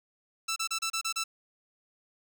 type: tone bursts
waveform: 10% pulse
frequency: 1327 Hz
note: E6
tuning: 11 cents sharp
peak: -21 dBFS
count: 7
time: 0.48-1.24 s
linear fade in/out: 10 ms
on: 82 ms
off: 31 ms
effects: none